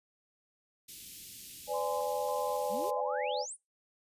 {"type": "band-stop noise", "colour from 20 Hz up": "white", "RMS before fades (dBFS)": -47, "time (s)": [0.88, 2.91], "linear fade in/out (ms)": 10, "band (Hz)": [330, 2600], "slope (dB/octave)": 24}
{"type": "chord", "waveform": "sine", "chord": "G# diminished", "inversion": "first", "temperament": "equal with one note detuned", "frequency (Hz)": [504.8, 587.3, 830.6], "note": ["B4", "D5", "G#5"], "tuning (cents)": [38, 0, 0], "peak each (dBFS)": -35, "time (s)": [1.67, 3.46], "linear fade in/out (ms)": 50}
{"type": "tone with tremolo", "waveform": "sine", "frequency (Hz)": 1029, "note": "C6", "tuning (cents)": -29, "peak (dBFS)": -39, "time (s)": [1.73, 3.02], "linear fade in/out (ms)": 20, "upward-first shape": "square", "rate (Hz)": 1.8, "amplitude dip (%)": 50}
{"type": "exponential sweep", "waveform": "sine", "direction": "up", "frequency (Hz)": [173.1, 10270], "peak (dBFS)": -39, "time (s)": [2.69, 3.57], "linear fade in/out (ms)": 50}
{"effects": ["noise-tail reverb RT60 0.2 s tail -22 dB re dry", "resampled to 32000 Hz"]}